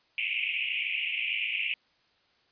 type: band-pass noise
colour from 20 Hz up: white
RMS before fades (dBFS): -31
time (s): 0.18-1.74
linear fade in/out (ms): 2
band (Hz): 2200 to 2900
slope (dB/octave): 96
effects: white hiss -67 dBFS RMS until 2.51 s + resampled to 11025 Hz